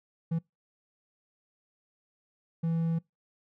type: tone bursts at uneven times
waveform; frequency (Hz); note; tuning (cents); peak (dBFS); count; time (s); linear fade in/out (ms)
triangle; 165; E3; +2; -24; 2; 0.31-0.39 / 2.63-2.99; 10
effects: noise-tail reverb RT60 0.2 s tail -25 dB re dry